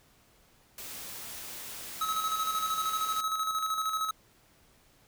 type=noise; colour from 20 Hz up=white; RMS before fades=-42 dBFS; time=0.78-3.21 s; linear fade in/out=2 ms
type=tone with tremolo; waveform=square; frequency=1285 Hz; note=E6; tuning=45 cents flat; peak=-28 dBFS; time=2.01-4.11 s; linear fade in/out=5 ms; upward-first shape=square; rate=13 Hz; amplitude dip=45%
effects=pink hiss -63 dBFS RMS until 5.07 s